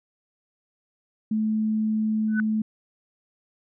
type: tone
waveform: sine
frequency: 217 Hz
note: A3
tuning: 24 cents flat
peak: -21 dBFS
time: 1.31-2.62 s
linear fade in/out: 5 ms
type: tone with exponential growth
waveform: sine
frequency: 1501 Hz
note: F#6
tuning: 24 cents sharp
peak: -21 dBFS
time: 2.28-2.4 s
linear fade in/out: 1 ms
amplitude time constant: 26 ms
effects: none

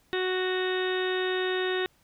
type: harmonic tone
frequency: 370 Hz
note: F#4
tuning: in tune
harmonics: 1 / 2 / 3 / 4 / 5 / 6 / 7 / 8 / 9 / 10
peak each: -27 / -38 / -40 / -37 / -34 / -47 / -42 / -42 / -47 / -37 dBFS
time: 0.13-1.86 s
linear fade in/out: 0 ms
effects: pink hiss -65 dBFS RMS until 2.03 s

